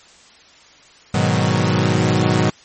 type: chord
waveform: sawtooth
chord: G# minor seventh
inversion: none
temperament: equal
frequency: 103.83 / 123.47 / 155.56 / 185 Hz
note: G#2 / B2 / D#3 / F#3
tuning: 0 / 0 / 0 / 0 cents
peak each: -16 dBFS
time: 1.14-2.5 s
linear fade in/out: 5 ms
effects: white hiss -47 dBFS RMS until 2.64 s + MP3 32 kbps